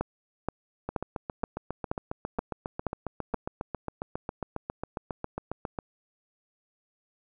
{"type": "two click trains", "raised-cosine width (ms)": 1, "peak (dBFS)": [-14, -18], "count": [8, 37], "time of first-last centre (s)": [[0.01, 3.343], [0.89, 5.788]], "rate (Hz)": [2.1, 7.35], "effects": []}